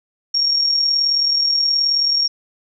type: tone with amplitude modulation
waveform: sine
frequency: 5550 Hz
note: F8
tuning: 12 cents flat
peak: -12 dBFS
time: 0.34-2.28 s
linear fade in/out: 10 ms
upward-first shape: sine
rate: 38.8 Hz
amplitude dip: 45%
effects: none